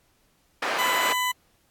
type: band-pass noise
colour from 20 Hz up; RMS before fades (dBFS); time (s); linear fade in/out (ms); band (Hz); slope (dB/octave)
white; -27; 0.62-1.13; 5; 450 to 1800; 12
type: tone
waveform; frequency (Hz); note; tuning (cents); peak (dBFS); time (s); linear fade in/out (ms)
20% pulse; 1000; B5; +21; -18; 0.78-1.32; 10
effects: pink hiss -65 dBFS RMS until 1.7 s + AAC 64 kbps